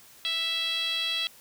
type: tone with band-pass filter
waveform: 10% pulse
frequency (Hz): 659.3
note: E5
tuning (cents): 0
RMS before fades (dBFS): -29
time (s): 0.25-1.27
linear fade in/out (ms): 0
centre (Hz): 3500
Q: 4.2
effects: white hiss -53 dBFS RMS until 1.4 s